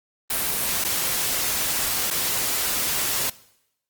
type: noise with dropouts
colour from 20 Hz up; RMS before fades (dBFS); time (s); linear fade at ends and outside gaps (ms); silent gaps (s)
white; -24; 0.3-3.3; 5; 0.841-0.847 / 2.104-2.109
effects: noise-tail reverb RT60 0.8 s tail -20 dB re dry + Opus 32 kbps